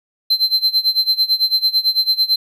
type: tone with tremolo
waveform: triangle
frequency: 4100 Hz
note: C8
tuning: 36 cents flat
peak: -9 dBFS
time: 0.3-2.36 s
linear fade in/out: 5 ms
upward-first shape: sine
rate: 9 Hz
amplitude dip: 90%
effects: none